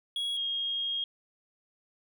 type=tone pair in turn; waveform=triangle / sine; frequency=3322 / 3254 Hz; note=G#7 / G#7; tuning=0 / -36 cents; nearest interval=unison; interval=36 cents; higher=first; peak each=-28 / -29 dBFS; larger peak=first; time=0.16-0.37 / 0.37-1.04 s; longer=second; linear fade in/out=2 ms; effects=none